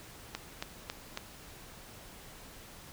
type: click train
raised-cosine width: 0.2 ms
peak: -18 dBFS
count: 4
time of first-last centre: 0.35-1.174 s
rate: 3.64 Hz
effects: pink hiss -51 dBFS RMS until 2.92 s